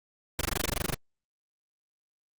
pink noise bursts, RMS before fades -28 dBFS, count 14, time 0.39-0.944 s, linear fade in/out 2 ms, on 21 ms, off 20 ms, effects Opus 48 kbps

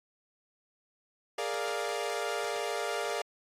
sawtooth chord, Bb dominant seventh, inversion third, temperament equal, 415.3 / 466.2 / 587.3 / 698.5 Hz, Ab4 / Bb4 / D5 / F5, 0 / 0 / 0 / 0 cents, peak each -33 dBFS, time 1.38-3.22 s, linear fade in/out 5 ms, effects low-pass 10000 Hz 12 dB/octave + AAC 64 kbps

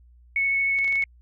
sine tone with vibrato, 2208 Hz, C#7, 7 cents flat, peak -20 dBFS, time 0.36-1.04 s, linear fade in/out 2 ms, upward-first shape triangle, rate 13 Hz, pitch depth 10 cents each way
clicks, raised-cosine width 0.2 ms, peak -23 dBFS, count 6, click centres 0.788 / 0.845 / 0.878 / 0.925 / 0.956 / 1.024 s
effects added 60 Hz sine -50 dBFS peak until 1.21 s + Opus 48 kbps

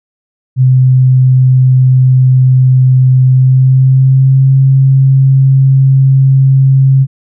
sine tone with pitch glide, 129.1 to 134.27 Hz, C3 to C3, -23 to +45 cents, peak -3 dBFS, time 0.56-7.07 s, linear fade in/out 50 ms, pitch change +68 cents, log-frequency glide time 3.25-4.54 s, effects none

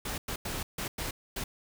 pink noise bursts at uneven times, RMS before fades -35 dBFS, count 6, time 0.05-0.18 / 0.28-0.36 / 0.45-0.63 / 0.78-0.88 / 0.98-1.11 / 1.36-1.44 s, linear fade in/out 5 ms, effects none

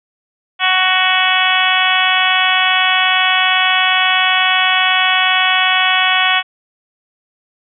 harmonic tone, 371.9 Hz, F#4, 9 cents sharp, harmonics 2 / 3 / 4 / 5 / 6 / 7 / 8 / 9, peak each -19 / -19 / -19 / -19 / -19 / -19 / -19 / -19 dBFS, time 0.59-6.43 s, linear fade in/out 50 ms, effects none

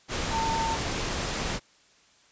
sine tone in noise, 902 Hz, A5, 43 cents sharp, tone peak -26 dBFS, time 0.3-0.78 s, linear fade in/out 50 ms, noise pink, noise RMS -30 dBFS, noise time 0.08-1.6 s, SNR +1 dB, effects white hiss -60 dBFS RMS until 2.31 s + resampled to 16000 Hz

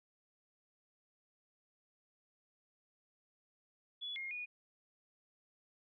sine tone with pitch steps, 3411 / 2136 / 2456 Hz, G#7 / C7 / D#7, +46 / +35 / -23 cents, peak -40 dBFS, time 4.01-4.46 s, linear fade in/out 20 ms, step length 150 ms, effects none

